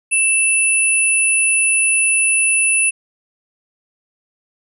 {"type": "tone pair together", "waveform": "sine", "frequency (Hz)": [2651, 10009], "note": ["E7", "D#9"], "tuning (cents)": [9, 9], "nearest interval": "octave + major seventh", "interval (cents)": 2300, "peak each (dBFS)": -15, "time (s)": [0.11, 2.91], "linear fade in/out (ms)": 20, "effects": []}